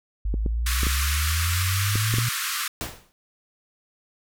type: exponential sweep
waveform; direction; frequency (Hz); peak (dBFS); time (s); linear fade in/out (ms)
sine; up; 50 to 120.7; -22; 0.25-2.29; 5
type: clicks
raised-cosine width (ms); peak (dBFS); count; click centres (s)
3; -15; 7; 0.341 / 0.462 / 0.833 / 0.868 / 1.956 / 2.14 / 2.185
type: band-pass noise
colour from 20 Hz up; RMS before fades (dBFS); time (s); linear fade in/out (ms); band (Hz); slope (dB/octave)
pink; -28; 0.66-2.68; 5; 1100 to 16000; 96
type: noise with exponential decay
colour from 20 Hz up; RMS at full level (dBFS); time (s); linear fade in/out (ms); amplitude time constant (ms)
pink; -27; 2.81-3.12; 0; 66
effects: none